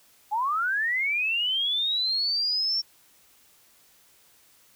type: linear sweep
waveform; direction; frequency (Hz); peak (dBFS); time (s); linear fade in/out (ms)
sine; up; 810 to 5500; -23; 0.31-2.82; 20
effects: white hiss -59 dBFS RMS until 4.75 s